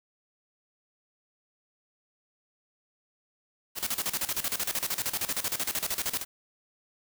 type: noise with tremolo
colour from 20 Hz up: white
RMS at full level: -29 dBFS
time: 3.75-6.25 s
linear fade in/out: 50 ms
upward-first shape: square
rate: 13 Hz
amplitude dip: 80%
effects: none